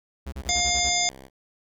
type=tone bursts; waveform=45% pulse; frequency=68 Hz; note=C#2; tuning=33 cents flat; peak=-31 dBFS; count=7; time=0.26-0.9 s; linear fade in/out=10 ms; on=64 ms; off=32 ms
type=tone with vibrato; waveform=5% pulse; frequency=66.1 Hz; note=C2; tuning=18 cents sharp; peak=-32 dBFS; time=0.39-1.3 s; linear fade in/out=50 ms; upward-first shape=sine; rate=20 Hz; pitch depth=60 cents each way
type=harmonic tone; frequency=708 Hz; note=F5; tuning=23 cents sharp; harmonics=1 / 3 / 5 / 7 / 9 / 10; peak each=-28 / -28 / -28 / -28 / -28 / -28 dBFS; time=0.49-1.09 s; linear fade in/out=0 ms
effects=none